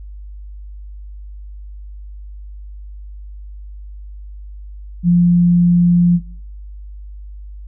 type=tone; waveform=sine; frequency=174.61 Hz; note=F3; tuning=in tune; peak=-8 dBFS; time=5.03-6.2 s; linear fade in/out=50 ms; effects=noise-tail reverb RT60 0.5 s tail -20 dB re dry + added 50 Hz sine -30 dBFS peak until 7.67 s